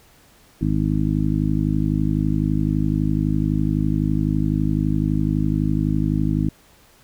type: harmonic tone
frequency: 51.91 Hz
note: G#1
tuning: in tune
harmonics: 1 / 2 / 3 / 4 / 5 / 6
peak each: -25 / -26 / -22 / -26 / -24 / -26 dBFS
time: 0.61-6.49 s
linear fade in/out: 5 ms
effects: pink hiss -53 dBFS RMS until 7.03 s